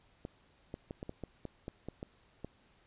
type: clicks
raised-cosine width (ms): 2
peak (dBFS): -27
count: 11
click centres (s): 0.251 / 0.741 / 0.909 / 1.029 / 1.094 / 1.237 / 1.453 / 1.681 / 1.886 / 2.029 / 2.446
effects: pink hiss -67 dBFS RMS until 2.86 s + resampled to 8000 Hz